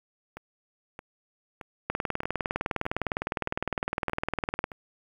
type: two click trains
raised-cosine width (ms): 0.5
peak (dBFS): -12 / -24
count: 55 / 8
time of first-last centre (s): 1.9-4.641 / 0.37-4.718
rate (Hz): 19.7 / 1.61
effects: 8-bit